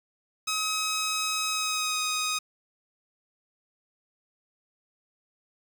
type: tone with pitch glide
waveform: 10% pulse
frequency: 1273 to 1252.6 Hz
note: D#6 to D#6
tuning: +39 to +11 cents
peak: -18 dBFS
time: 0.47-2.39 s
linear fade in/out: 10 ms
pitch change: -28 cents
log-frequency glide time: 1.5-2.01 s
effects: 8-bit